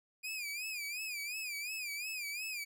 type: tone with vibrato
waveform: sawtooth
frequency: 2434 Hz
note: D#7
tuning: 39 cents flat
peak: -35 dBFS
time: 0.23-2.65 s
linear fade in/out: 20 ms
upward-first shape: sine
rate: 2.8 Hz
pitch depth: 120 cents each way
effects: none